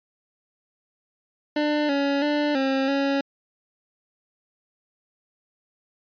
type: tone with pitch steps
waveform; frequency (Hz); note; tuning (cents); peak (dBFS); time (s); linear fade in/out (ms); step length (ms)
25% pulse; 298.2 / 280.6 / 295 / 268.3 / 277.1; D4 / C#4 / D4 / C4 / C#4; +27 / +21 / +8 / +44 / -1; -17; 1.56-3.21; 5; 330
effects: resampled to 11025 Hz